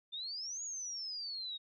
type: exponential two-way sweep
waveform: sine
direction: up then down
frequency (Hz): 3532 to 6820 to 3729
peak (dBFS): -39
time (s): 0.12-1.58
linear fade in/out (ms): 20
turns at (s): 0.63
effects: none